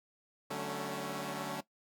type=chord; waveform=10% pulse; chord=D major seventh; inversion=none; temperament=equal with one note detuned; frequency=146.83 / 188.12 / 220 / 277.2 Hz; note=D3 / F#3 / A3 / C#4; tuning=0 / +29 / 0 / 0 cents; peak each=-34 dBFS; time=0.5-1.61 s; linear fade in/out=10 ms; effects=noise-tail reverb RT60 0.1 s tail -17 dB re dry